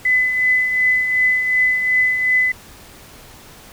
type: tone with tremolo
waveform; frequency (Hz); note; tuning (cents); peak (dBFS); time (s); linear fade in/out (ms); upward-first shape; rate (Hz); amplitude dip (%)
sine; 2011; B6; +31; -11; 0.05-2.52; 5; triangle; 2.7; 55
effects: pink hiss -42 dBFS RMS until 3.72 s